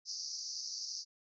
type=band-pass noise; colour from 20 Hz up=pink; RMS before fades=-42 dBFS; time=0.05-1.05 s; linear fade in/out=50 ms; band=4600 to 6100 Hz; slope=96 dB/octave; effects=none